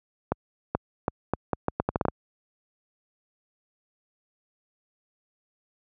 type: accelerating click train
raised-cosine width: 1 ms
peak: -9 dBFS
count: 12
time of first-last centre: 0.32-2.084 s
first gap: 430 ms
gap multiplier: 0.77
effects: high-pass 60 Hz 12 dB/octave